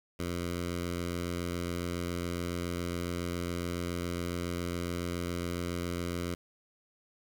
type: tone with notch filter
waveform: 10% pulse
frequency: 87.2 Hz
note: F2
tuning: 2 cents flat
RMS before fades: -35 dBFS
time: 0.19-6.35 s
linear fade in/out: 10 ms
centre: 770 Hz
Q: 1.8
effects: 9-bit